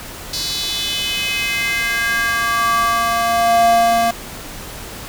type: tone with high-pass filter sweep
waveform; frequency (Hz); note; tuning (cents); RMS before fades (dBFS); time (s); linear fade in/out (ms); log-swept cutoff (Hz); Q
square; 231.5; A#3; -12; -17; 0.33-4.11; 5; 4500 to 530; 3.8
effects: pink hiss -32 dBFS RMS until 5.08 s